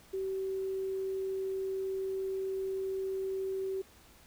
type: tone with quantisation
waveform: sine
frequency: 383.1 Hz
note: G4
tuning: 40 cents flat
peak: -32 dBFS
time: 0.13-3.82 s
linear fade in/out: 10 ms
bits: 10
effects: added 60 Hz sine -67 dBFS peak until 4.26 s + pink hiss -59 dBFS RMS until 4.26 s